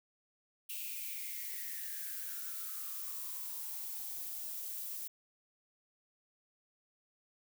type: noise with high-pass filter sweep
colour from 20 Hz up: violet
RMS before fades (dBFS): -42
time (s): 0.69-5.08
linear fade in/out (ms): 10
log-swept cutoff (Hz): 2700 to 540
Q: 9
effects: none